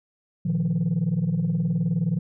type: chord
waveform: sine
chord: Bb suspended fourth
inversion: none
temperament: equal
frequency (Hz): 116.54 / 155.56 / 174.61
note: Bb2 / Eb3 / F3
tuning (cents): 0 / 0 / 0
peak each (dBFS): -28 / -23 / -22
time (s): 0.45-2.19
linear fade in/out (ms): 10
effects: tanh soft clip ceiling -17 dBFS